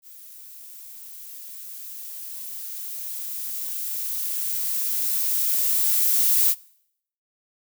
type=noise with level ramp; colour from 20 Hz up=violet; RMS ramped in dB=-45 to -18 dBFS; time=0.02-6.55 s; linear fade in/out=50 ms; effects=noise-tail reverb RT60 0.7 s tail -23 dB re dry